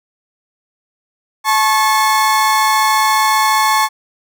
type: tone pair together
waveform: 35% pulse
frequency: 867 / 1092.4 Hz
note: A5 / C#6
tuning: -26 / -26 cents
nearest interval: major third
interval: 400 cents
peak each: -12 dBFS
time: 1.44-3.89 s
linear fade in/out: 50 ms
effects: none